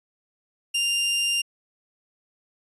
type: tone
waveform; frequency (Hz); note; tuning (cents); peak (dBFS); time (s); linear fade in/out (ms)
sawtooth; 2794; F7; 0; -18; 0.74-1.42; 10
effects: resampled to 24000 Hz